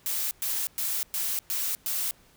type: noise bursts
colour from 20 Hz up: blue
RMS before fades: -29 dBFS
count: 6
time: 0.06-2.11 s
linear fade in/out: 0 ms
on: 250 ms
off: 110 ms
effects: pink hiss -59 dBFS RMS until 2.36 s